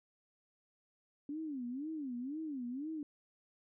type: tone with vibrato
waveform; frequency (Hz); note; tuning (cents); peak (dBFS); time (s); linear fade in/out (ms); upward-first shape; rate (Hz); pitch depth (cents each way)
sine; 277.2; C#4; 0; -38; 1.29-3.03; 2; sine; 2; 250
effects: none